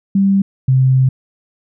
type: tone pair in turn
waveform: sine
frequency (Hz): 196 / 130.81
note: G3 / C3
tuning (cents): 0 / 0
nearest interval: perfect fifth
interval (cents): 700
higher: first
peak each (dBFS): -9 / -8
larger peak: second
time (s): 0.15-0.42 / 0.68-1.09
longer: second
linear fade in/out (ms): 5
effects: none